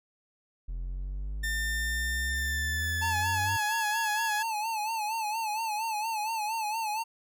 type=exponential sweep; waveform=triangle; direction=up; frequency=41.87 to 98 Hz; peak=-30 dBFS; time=0.68-3.57 s; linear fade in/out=10 ms
type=tone with pitch glide; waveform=40% pulse; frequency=1800 to 1679.5 Hz; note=A6 to G#6; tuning=+39 to +19 cents; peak=-29 dBFS; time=1.43-4.43 s; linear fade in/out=10 ms; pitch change=-120 cents; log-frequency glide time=2.28-3.51 s
type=tone with vibrato; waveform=square; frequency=873 Hz; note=A5; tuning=14 cents flat; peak=-30 dBFS; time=3.01-7.04 s; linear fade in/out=20 ms; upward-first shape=sine; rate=4.3 Hz; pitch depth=81 cents each way
effects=none